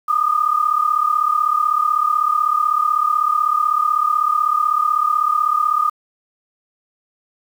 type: tone pair together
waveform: sine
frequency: 1203 / 1239 Hz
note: D6 / D#6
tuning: +41 / -8 cents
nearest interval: minor second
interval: 51 cents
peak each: -17 dBFS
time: 0.08-5.9 s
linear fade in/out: 10 ms
effects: 7-bit